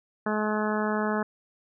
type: harmonic tone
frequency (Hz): 213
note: G#3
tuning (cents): +44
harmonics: 1 / 2 / 3 / 4 / 5 / 6 / 7 / 8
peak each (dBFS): -28 / -31 / -33 / -34 / -35 / -36 / -36 / -37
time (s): 0.26-1.23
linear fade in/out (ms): 5
effects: none